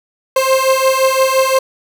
30% pulse beating tone pair, 525 / 530.8 Hz, C5 / C5, +6 / +25 cents, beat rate 5.8 Hz, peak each -11 dBFS, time 0.36-1.59 s, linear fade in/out 5 ms, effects none

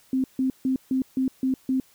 sine tone bursts, 261.6 Hz, C4, in tune, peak -20 dBFS, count 7, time 0.13-1.8 s, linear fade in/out 2 ms, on 110 ms, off 150 ms, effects white hiss -58 dBFS RMS until 1.94 s

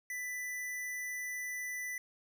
square tone, 1988 Hz, B6, 11 cents sharp, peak -38 dBFS, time 0.1-1.98 s, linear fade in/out 2 ms, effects none

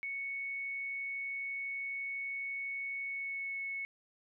sine tone with pitch glide, 2217 to 2203 Hz, C#7 to C#7, 0 to -11 cents, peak -36 dBFS, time 0.03-3.85 s, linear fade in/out 0 ms, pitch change -11 cents, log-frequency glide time 3.05-3.59 s, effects none

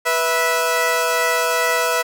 15% pulse tone pair together, 491.4 / 656 Hz, B4 / E5, -9 / -9 cents, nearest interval perfect fourth, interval 500 cents, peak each -13 dBFS, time 0.05-2.03 s, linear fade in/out 20 ms, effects none

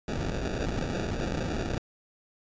pink noise with sample-and-hold, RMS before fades -31 dBFS, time 0.08-1.78 s, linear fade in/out 2 ms, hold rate 1050 Hz, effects resampled to 16000 Hz

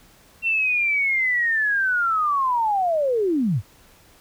sine linear sweep, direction down, 2725 to 84.7 Hz, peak -18 dBFS, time 0.42-3.62 s, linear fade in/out 50 ms, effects pink hiss -53 dBFS RMS until 4.2 s

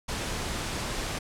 pink noise, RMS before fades -32 dBFS, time 0.08-1.19 s, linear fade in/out 10 ms, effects low-pass 9000 Hz 12 dB/octave

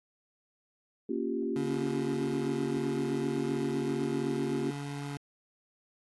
sine chord, G half-diminished seventh, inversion first, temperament equal, 233.1 / 277.2 / 349.2 / 392 Hz, Bb3 / Db4 / F4 / G4, 0 / 0 / 0 / 0 cents, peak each -35 dBFS, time 1.09-4.71 s, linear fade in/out 5 ms
25% pulse tone, 142.5 Hz, C#3, 48 cents sharp, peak -32 dBFS, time 1.56-5.17 s, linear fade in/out 2 ms
effects AAC 32 kbps

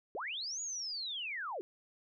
sine linear two-way sweep, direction up then down, 329.6 to 6870 to 329.6 Hz, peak -37 dBFS, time 0.15-1.61 s, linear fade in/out 0 ms, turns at 0.61 s, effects none

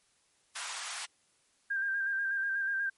pink high-pass noise, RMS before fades -39 dBFS, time 0.55-1.06 s, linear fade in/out 10 ms, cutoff 920 Hz, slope 24 dB/octave
sine tone with vibrato, 1591 Hz, G6, 25 cents sharp, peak -29 dBFS, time 1.7-2.9 s, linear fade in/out 10 ms, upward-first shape square, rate 8.2 Hz, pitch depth 28 cents each way
effects white hiss -70 dBFS RMS until 2.97 s + MP3 48 kbps

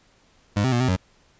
25% pulse tone with pitch steps, 102.1 / 130.1 / 120.6 / 128.7 / 92.1 Hz, G#2 / C3 / B2 / C3 / F#2, -29 / -9 / -41 / -28 / -7 cents, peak -15 dBFS, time 0.56-0.965 s, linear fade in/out 10 ms, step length 81 ms, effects pink hiss -59 dBFS RMS until 1.39 s + resampled to 16000 Hz

